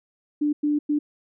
sine tone bursts at uneven times, 295.6 Hz, D4, 11 cents sharp, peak -19 dBFS, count 3, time 0.41-0.53 / 0.63-0.79 / 0.89-0.99 s, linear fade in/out 10 ms, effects none

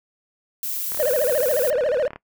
violet noise, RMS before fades -27 dBFS, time 0.63-1.7 s, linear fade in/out 0 ms
click train, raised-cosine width 0.5 ms, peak -20 dBFS, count 47, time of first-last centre 0.92-2.16 s, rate 37.1 Hz
triangle tone with vibrato, 548 Hz, C#5, 20 cents flat, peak -16 dBFS, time 0.99-2.08 s, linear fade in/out 10 ms, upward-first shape sine, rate 14 Hz, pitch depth 230 cents each way
effects noise-tail reverb RT60 0.1 s tail -22 dB re dry

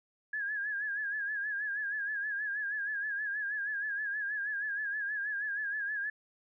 sine tone with vibrato, 1665 Hz, G#6, 4 cents sharp, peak -32 dBFS, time 0.33-6.1 s, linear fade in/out 5 ms, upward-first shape sine, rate 6.3 Hz, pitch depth 75 cents each way, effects none

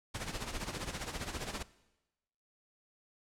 pink noise with tremolo, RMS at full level -37 dBFS, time 0.14-1.63 s, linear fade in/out 10 ms, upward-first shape sine, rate 15 Hz, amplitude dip 70%, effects noise-tail reverb RT60 1.0 s tail -19 dB re dry + low-pass 9000 Hz 12 dB/octave

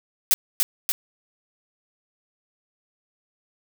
blue noise with echo, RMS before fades -17 dBFS, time 0.31-0.34 s, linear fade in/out 0 ms, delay 290 ms, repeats 2, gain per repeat -3 dB, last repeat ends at 0.92 s, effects none

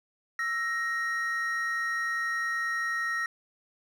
triangle tone pair together, 1326 / 1875.2 Hz, E6 / A#6, +10 / +10 cents, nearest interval tritone, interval 600 cents, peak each -32 / -27 dBFS, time 0.39-3.26 s, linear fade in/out 2 ms, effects none

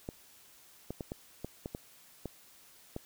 clicks, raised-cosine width 2 ms, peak -24 dBFS, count 9, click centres 0.089 / 0.906 / 1.008 / 1.119 / 1.446 / 1.659 / 1.749 / 2.257 / 2.964 s, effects white hiss -59 dBFS RMS until 3.05 s

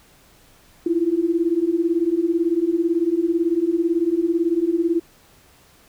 sine beating tone pair, 325.5 / 343.5 Hz, E4 / F4, -22 / -29 cents, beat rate 18 Hz, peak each -21 / -19 dBFS, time 0.86-5 s, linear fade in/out 5 ms, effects pink hiss -53 dBFS RMS until 5.88 s

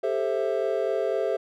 triangle chord, A minor seventh, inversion third, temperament just, 396 / 440 / 528 / 660 Hz, G4 / A4 / C5 / E5, +18 / 0 / +16 / +2 cents, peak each -27 dBFS, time 0.03-1.37 s, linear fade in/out 10 ms, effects none

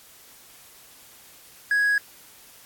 triangle tone with hard clipping, 1661.2 Hz, G#6, in tune, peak -19 dBFS, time 1.71-1.98 s, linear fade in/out 2 ms, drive 5 dB, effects white hiss -50 dBFS RMS until 2.65 s + AAC 64 kbps

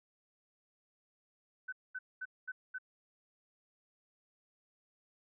sine tone bursts, 1512 Hz, F#6, 37 cents sharp, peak -38 dBFS, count 5, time 1.68-2.785 s, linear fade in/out 10 ms, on 45 ms, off 220 ms, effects none

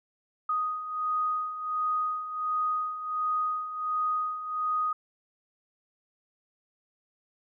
sine beating tone pair, 1244.5 / 1245.9 Hz, D#6 / D#6, 0 / +2 cents, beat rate 1.4 Hz, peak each -34 / -28 dBFS, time 0.49-4.93 s, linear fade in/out 5 ms, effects none

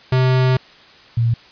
square / sine tone pair in turn, 129 / 116.37 Hz, C3 / A#2, -24 / -3 cents, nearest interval major second, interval 179 cents, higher first, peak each -13 dBFS, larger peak neither, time 0.12-0.57 / 1.17-1.34 s, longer first, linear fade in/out 5 ms, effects white hiss -45 dBFS RMS until 1.51 s + resampled to 11025 Hz

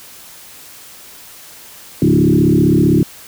sine tone with frequency modulation, 238.6 Hz, A#3, 41 cents sharp, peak -8 dBFS, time 2.02-3.03 s, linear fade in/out 2 ms, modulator 35.5 Hz, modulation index 3.4, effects white hiss -38 dBFS RMS until 3.27 s

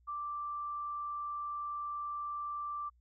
sine tone, 1174.7 Hz, D6, in tune, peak -36 dBFS, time 0.07-2.9 s, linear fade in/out 20 ms, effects added 60 Hz sine -64 dBFS peak until 3 s

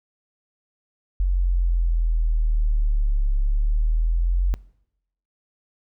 sine exponential two-way sweep, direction down then up, 45.95 to 34.65 to 45.95 Hz, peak -17 dBFS, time 1.2-4.54 s, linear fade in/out 0 ms, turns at 3.37 s, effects noise-tail reverb RT60 0.8 s tail -23 dB re dry

